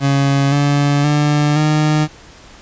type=tone with pitch steps; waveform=30% pulse; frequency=139 / 143.4 / 147.95 / 152.63 Hz; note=C#3 / D3 / D3 / D#3; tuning=+5 / -41 / +13 / -33 cents; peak=-9 dBFS; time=0-2.08 s; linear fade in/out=50 ms; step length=520 ms; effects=pink hiss -41 dBFS RMS until 2.61 s + resampled to 16000 Hz